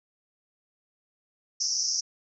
pink band-pass noise, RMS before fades -28 dBFS, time 1.6-2.01 s, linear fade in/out 10 ms, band 5200 to 6100 Hz, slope 96 dB/octave, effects none

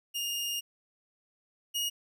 sawtooth tone pair in turn, 2834 / 2874 Hz, F7 / F7, +25 / +49 cents, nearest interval unison, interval 24 cents, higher second, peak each -28 / -26 dBFS, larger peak second, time 0.14-0.61 / 1.74-1.9 s, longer first, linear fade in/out 20 ms, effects none

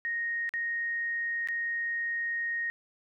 sine tone with dropouts, 1864.7 Hz, A#6, in tune, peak -29 dBFS, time 0.05-2.7 s, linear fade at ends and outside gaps 0 ms, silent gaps 0.492-0.538 / 1.474-1.486 s, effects none

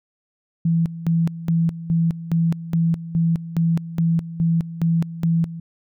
sine tone with tremolo, 166 Hz, E3, 12 cents sharp, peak -15 dBFS, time 0.65-5.6 s, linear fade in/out 5 ms, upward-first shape square, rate 2.4 Hz, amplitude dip 80%, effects none

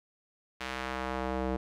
square tone with band-pass filter sweep, 64.5 Hz, C2, 24 cents flat, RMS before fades -34 dBFS, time 0.6-1.57 s, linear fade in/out 10 ms, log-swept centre 2400 to 450 Hz, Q 0.82, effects none

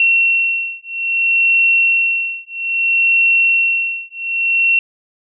sine beating tone pair, 2721 / 2721.61 Hz, F7 / F7, -46 / -45 cents, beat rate 0.61 Hz, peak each -15 dBFS, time 0-4.79 s, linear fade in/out 2 ms, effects none

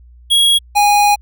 square tone pair in turn, 3309 / 823 Hz, G#7 / G#5, -7 / -16 cents, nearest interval 2 octaves, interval 2409 cents, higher first, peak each -9 dBFS, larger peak neither, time 0.3-0.59 / 0.75-1.16 s, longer second, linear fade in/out 20 ms, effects added 60 Hz sine -39 dBFS peak until 1.21 s

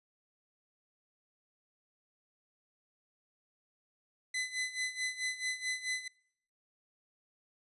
sawtooth tone with tremolo, 2016 Hz, B6, 35 cents sharp, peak -28 dBFS, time 4.34-6.08 s, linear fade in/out 5 ms, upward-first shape sine, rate 4.6 Hz, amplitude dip 80%, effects noise-tail reverb RT60 0.7 s tail -25 dB re dry + resampled to 24000 Hz

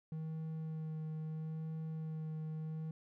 triangle tone with vibrato, 158 Hz, D#3, 27 cents sharp, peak -37 dBFS, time 0.12-2.91 s, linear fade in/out 2 ms, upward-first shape sine, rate 0.76 Hz, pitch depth 14 cents each way, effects none

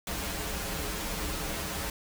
pink noise with comb filter, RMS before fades -34 dBFS, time 0.07-1.9 s, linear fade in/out 2 ms, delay 8.1 ms, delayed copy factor -1, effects none

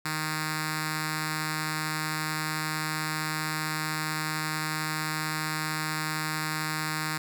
5% pulse tone with notch filter, 155.56 Hz, D#3, in tune, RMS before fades -31 dBFS, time 0.05-7.18 s, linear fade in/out 5 ms, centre 550 Hz, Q 0.57, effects none

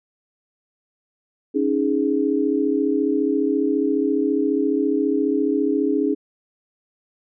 sine chord, C# suspended second, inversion none, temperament just, 277.2 / 311.8 / 415.8 Hz, C#4 / D#4 / G#4, 0 / +4 / +2 cents, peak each -21 / -22 / -22 dBFS, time 1.54-6.15 s, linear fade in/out 20 ms, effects none

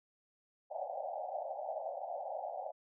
white band-pass noise, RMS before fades -41 dBFS, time 0.7-2.72 s, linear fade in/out 20 ms, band 550 to 810 Hz, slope 96 dB/octave, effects none

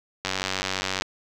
click train, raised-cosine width 0.2 ms, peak -8 dBFS, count 74, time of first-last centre 0.25-1.021 s, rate 94.7 Hz, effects none

